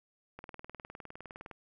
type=click train; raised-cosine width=0.5 ms; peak=-30 dBFS; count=23; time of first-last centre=0.39-1.512 s; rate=19.6 Hz; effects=12-bit